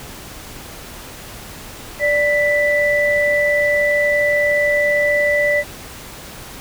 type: tone pair together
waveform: sine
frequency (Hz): 586.7 / 1981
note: D5 / B6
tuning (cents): -2 / +5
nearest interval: octave + major sixth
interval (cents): 2107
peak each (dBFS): -16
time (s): 1.99-5.64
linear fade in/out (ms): 50
effects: pink hiss -35 dBFS RMS until 6.6 s